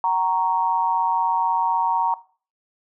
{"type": "tone with amplitude modulation", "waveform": "sine", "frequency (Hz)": 932.3, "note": "A#5", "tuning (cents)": 0, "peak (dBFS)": -14, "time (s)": [0.04, 2.14], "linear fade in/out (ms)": 2, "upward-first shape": "sine", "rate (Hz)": 176, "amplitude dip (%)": 80, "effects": ["noise-tail reverb RT60 0.4 s tail -18 dB re dry"]}